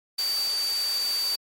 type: tone in noise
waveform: sine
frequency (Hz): 4613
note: D8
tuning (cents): -32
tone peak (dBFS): -24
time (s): 0.18-1.36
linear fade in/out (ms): 10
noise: white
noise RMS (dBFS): -34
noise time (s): 0.18-1.36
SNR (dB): +7
effects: high-pass 400 Hz 12 dB/octave + MP3 64 kbps